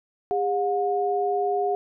sine tone pair together, 404.6 / 720.9 Hz, G#4 / F#5, -45 / -45 cents, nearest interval minor seventh, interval 1000 cents, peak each -24 dBFS, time 0.31-1.75 s, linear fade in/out 0 ms, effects none

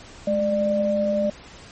sine tone pair together, 210.7 / 596 Hz, G#3 / D5, +25 / +25 cents, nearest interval octave + tritone, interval 1800 cents, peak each -24 / -20 dBFS, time 0.27-1.3 s, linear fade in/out 5 ms, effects pink hiss -44 dBFS RMS until 1.71 s + MP3 32 kbps

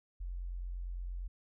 sine tone, 44.35 Hz, F1, 27 cents sharp, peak -37 dBFS, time 0.2-1.28 s, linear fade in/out 10 ms, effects none

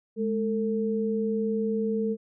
sine tone pair together, 210.9 / 450 Hz, G#3 / A4, +27 / +39 cents, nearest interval octave + minor second, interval 1312 cents, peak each -27 dBFS, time 0.16-2.17 s, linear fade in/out 50 ms, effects none

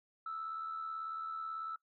sine tone with amplitude modulation, 1316 Hz, E6, 3 cents flat, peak -35 dBFS, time 0.26-1.76 s, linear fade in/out 5 ms, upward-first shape sine, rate 78.2 Hz, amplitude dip 50%, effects noise-tail reverb RT60 0.1 s tail -19 dB re dry + tanh soft clip ceiling -33 dBFS

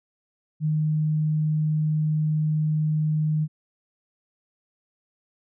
sine tone, 154.1 Hz, D#3, 16 cents flat, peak -20 dBFS, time 0.6-3.48 s, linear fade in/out 50 ms, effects none

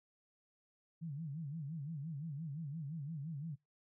sine tone with vibrato, 151.6 Hz, D#3, 45 cents flat, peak -40 dBFS, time 1.01-3.56 s, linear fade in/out 20 ms, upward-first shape sine, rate 5.8 Hz, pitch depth 180 cents each way, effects noise-tail reverb RT60 0.2 s tail -24 dB re dry

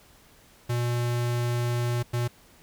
square tone bursts at uneven times, 120.4 Hz, B2, 44 cents flat, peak -25 dBFS, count 2, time 0.69-2.03 / 2.13-2.28 s, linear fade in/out 10 ms, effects pink hiss -56 dBFS RMS until 2.62 s

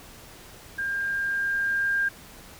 sine tone with level ramp, 1602 Hz, G6, 37 cents sharp, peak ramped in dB -26 to -21 dBFS, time 0.78-2.09 s, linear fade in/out 10 ms, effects pink hiss -47 dBFS RMS until 2.59 s

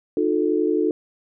sine tone cluster, 306.8 / 358.3 / 438 Hz, D#4 / F4 / A4, -24 / +44 / -8 cents, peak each -22 dBFS, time 0.17-0.91 s, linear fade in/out 2 ms, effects none

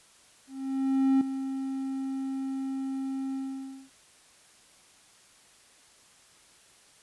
triangle tone with ADSR envelope, 267.8 Hz, C4, 40 cents sharp, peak -17 dBFS, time 0.47-3.9 s, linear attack 740 ms, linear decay 4 ms, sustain -11 dB, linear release 560 ms, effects white hiss -58 dBFS RMS until 7.02 s + resampled to 24000 Hz

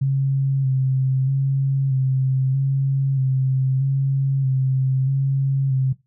sine tone with vibrato, 134 Hz, C3, 42 cents sharp, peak -16 dBFS, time 0.01-5.93 s, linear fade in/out 10 ms, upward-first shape square, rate 0.79 Hz, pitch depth 27 cents each way, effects noise-tail reverb RT60 0.2 s tail -17 dB re dry

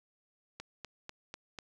click train, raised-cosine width 0.2 ms, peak -25 dBFS, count 5, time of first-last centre 0.6-1.588 s, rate 4.05 Hz, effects none

